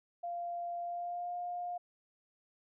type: tone with pitch glide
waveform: sine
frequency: 694 to 707.8 Hz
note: F5 to F5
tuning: -11 to +23 cents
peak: -36 dBFS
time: 0.23-1.78 s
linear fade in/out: 10 ms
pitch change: +34 cents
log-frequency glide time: 0.81-1.34 s
effects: none